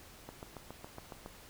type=click train; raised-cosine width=1 ms; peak=-30 dBFS; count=8; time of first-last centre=0.29-1.261 s; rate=7.21 Hz; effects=pink hiss -55 dBFS RMS until 1.49 s